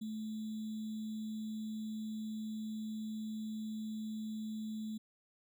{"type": "tone with sample-and-hold", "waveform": "sine", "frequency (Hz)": 217.2, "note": "A3", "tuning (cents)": -22, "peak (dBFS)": -38, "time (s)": [0.01, 4.98], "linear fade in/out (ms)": 10, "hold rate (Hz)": 3675, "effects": []}